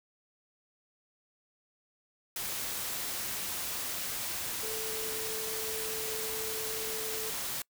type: tone in noise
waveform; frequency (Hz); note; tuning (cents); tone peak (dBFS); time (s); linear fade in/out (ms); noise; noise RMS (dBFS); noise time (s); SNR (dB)
sine; 440; A4; 0; -39; 4.63-7.3; 2; white; -36; 2.36-7.62; -6
effects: noise-tail reverb RT60 0.1 s tail -25 dB re dry